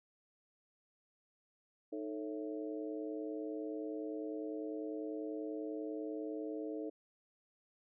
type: harmonic tone with a mistuned harmonic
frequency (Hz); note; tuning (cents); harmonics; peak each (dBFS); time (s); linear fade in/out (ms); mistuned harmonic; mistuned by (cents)
110; A2; 0; 3 / 4 / 5 / 6; -41 / -43 / -48 / -51; 1.92-6.9; 10; 3; -110
effects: none